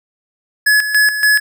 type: tone with tremolo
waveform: square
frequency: 1700 Hz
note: G#6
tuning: 40 cents sharp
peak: -9 dBFS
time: 0.66-1.4 s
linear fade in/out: 10 ms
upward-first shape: square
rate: 3.5 Hz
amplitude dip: 65%
effects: none